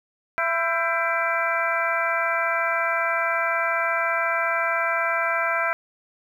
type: harmonic tone with a mistuned harmonic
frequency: 334.5 Hz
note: E4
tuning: 25 cents sharp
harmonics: 2 / 3 / 4 / 5 / 6 / 7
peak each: -27 / -30 / -26 / -27 / -30 / -29 dBFS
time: 0.38-5.73 s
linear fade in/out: 0 ms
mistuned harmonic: 5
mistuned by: -94 cents
effects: 9-bit